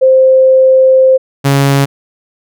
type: tone pair in turn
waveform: sine / sawtooth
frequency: 523.3 / 138.9 Hz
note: C5 / C#3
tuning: 0 / +4 cents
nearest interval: octave + major seventh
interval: 2296 cents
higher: first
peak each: -3 dBFS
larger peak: neither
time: 0.01-1.18 / 1.44-1.86 s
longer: first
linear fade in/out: 20 ms
effects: none